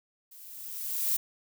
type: noise with level ramp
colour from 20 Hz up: violet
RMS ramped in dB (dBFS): -51 to -26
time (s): 0.31-1.17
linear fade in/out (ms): 10
effects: none